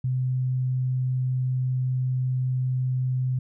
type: tone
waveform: sine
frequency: 128.2 Hz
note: C3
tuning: 35 cents flat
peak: -22 dBFS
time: 0.04-3.39 s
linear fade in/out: 5 ms
effects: none

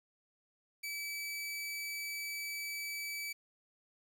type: tone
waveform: sawtooth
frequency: 2300 Hz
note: D7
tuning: 37 cents flat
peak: -35 dBFS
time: 0.83-3.33 s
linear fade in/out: 10 ms
effects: 11-bit

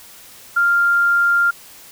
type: tone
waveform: sine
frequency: 1396 Hz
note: F6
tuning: 1 cent flat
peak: -12 dBFS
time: 0.56-1.51 s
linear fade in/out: 10 ms
effects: white hiss -42 dBFS RMS until 1.91 s

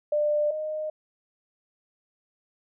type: tone pair in turn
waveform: sine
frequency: 596 / 616.7 Hz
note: D5 / D#5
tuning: +25 / -16 cents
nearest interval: minor second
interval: 59 cents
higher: second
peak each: -21 / -28 dBFS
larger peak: first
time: 0.12-0.51 / 0.51-0.9 s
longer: neither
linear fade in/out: 5 ms
effects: none

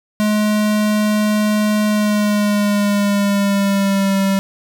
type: tone with pitch glide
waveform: square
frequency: 211.4 to 194.98 Hz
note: G#3 to G3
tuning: +31 to -9 cents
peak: -14 dBFS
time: 0.2-4.39 s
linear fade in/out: 0 ms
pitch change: -140 cents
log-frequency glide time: 1.86-4.19 s
effects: none

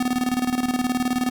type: tone with tremolo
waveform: square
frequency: 250 Hz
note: B3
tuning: 21 cents sharp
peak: -19 dBFS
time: 0-1.3 s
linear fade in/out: 5 ms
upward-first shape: square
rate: 19 Hz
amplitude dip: 70%
effects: none

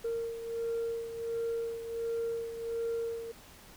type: beating tone pair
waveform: sine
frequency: 461.1 / 462.5 Hz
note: A#4 / A#4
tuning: -19 / -14 cents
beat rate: 1.4 Hz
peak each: -32 / -38 dBFS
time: 0.04-3.32 s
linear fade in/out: 10 ms
effects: tanh soft clip ceiling -28 dBFS + pink hiss -54 dBFS RMS until 3.76 s

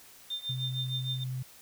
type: tone with tremolo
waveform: sine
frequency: 3600 Hz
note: A7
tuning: 39 cents sharp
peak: -30 dBFS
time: 0.3-1.24 s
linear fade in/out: 5 ms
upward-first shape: triangle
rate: 6.5 Hz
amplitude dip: 95%
type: tone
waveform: sine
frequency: 128.5 Hz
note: C3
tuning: 31 cents flat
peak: -32 dBFS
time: 0.49-1.43 s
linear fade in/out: 10 ms
effects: white hiss -54 dBFS RMS until 1.61 s

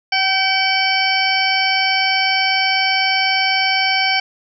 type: harmonic tone with a mistuned harmonic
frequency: 764 Hz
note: G5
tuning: 45 cents flat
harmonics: 1 / 2 / 3 / 4 / 6 / 7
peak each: -20 / -23 / -18 / -23 / -23 / -23 dBFS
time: 0.12-4.2 s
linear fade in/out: 5 ms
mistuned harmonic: 2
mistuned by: +22 cents
effects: none

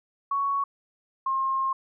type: tone pair in turn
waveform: sine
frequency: 1114 / 1067.9 Hz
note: C#6 / C6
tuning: +8 / +35 cents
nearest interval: minor second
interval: 73 cents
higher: first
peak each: -23 dBFS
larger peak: neither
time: 0.31-0.64 / 1.26-1.73 s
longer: second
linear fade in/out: 5 ms
effects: none

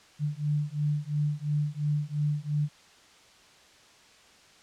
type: beating tone pair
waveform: sine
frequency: 146.83 / 149.73 Hz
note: D3 / D3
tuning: 0 / +34 cents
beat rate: 2.9 Hz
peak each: -29 dBFS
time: 0.19-2.69 s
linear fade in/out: 50 ms
effects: white hiss -56 dBFS RMS until 4.62 s + low-pass 6000 Hz 12 dB/octave

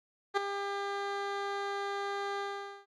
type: tone with ADSR envelope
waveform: 15% pulse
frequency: 400.1 Hz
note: G4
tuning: 35 cents sharp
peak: -17 dBFS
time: 0.34-2.86 s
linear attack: 31 ms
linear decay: 9 ms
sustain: -10 dB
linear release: 470 ms
effects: low-pass 4000 Hz 12 dB/octave + Opus 48 kbps

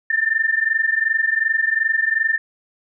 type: tone pair together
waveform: sine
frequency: 1777.3 / 1800 Hz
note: A6 / A6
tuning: +17 / +39 cents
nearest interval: unison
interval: 22 cents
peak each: -19 dBFS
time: 0.1-2.38 s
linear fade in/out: 5 ms
effects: none

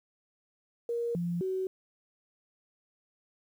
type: tone with pitch steps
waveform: sine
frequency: 470.6 / 172.8 / 376.6 Hz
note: A#4 / F3 / F#4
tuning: +16 / -18 / +31 cents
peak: -29 dBFS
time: 0.89-1.67 s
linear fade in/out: 2 ms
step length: 260 ms
effects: 10-bit

